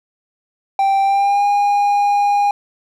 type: tone with pitch glide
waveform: triangle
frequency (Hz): 784 to 814.5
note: G5 to G#5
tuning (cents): 0 to -34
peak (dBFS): -10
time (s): 0.79-2.51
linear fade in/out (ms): 2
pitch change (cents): +66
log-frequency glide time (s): 1.02-1.45
effects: none